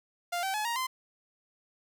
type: tone with pitch steps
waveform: sawtooth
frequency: 698.5 / 770.6 / 850.1 / 937.8 / 1034.5 Hz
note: F5 / G5 / G#5 / A#5 / C6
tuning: 0 / -30 / +40 / +10 / -20 cents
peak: -26 dBFS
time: 0.32-0.87 s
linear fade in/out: 10 ms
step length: 110 ms
effects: none